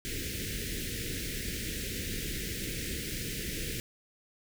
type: band-stop noise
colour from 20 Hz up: pink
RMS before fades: -36 dBFS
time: 0.05-3.8 s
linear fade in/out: 0 ms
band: 480 to 1700 Hz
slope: 48 dB/octave
effects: none